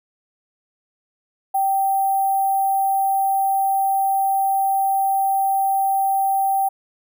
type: tone with sample-and-hold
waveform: sine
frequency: 780 Hz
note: G5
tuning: 9 cents flat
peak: -16 dBFS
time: 1.54-6.69 s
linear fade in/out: 10 ms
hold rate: 11025 Hz
effects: none